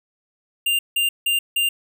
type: tone bursts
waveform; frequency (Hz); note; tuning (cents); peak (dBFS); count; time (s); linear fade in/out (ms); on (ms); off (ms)
square; 2794; F7; 0; -18; 4; 0.66-1.69; 5; 130; 170
effects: none